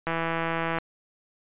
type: click train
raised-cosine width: 0.5 ms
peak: -13 dBFS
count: 119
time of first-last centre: 0.07-0.785 s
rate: 165 Hz
effects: resampled to 8000 Hz